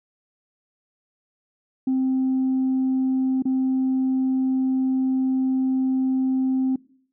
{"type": "tone with dropouts", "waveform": "sine", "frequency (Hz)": 261.6, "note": "C4", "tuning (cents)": 0, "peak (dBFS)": -17, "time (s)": [1.87, 6.76], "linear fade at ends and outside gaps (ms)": 5, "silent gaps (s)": [3.423, 3.453], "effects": ["noise-tail reverb RT60 0.6 s tail -23 dB re dry", "tanh soft clip ceiling -16 dBFS"]}